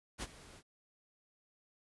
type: noise with ADSR envelope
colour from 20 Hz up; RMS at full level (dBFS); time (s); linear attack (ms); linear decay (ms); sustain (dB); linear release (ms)
pink; -39; 0.18-0.63; 43; 40; -17; 56
effects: resampled to 24000 Hz